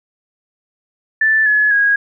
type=tone with pitch steps; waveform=sine; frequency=1760 / 1702 / 1645.9 Hz; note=A6 / G#6 / G#6; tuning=0 / +42 / -16 cents; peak=-10 dBFS; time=1.21-1.96 s; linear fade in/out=5 ms; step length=250 ms; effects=none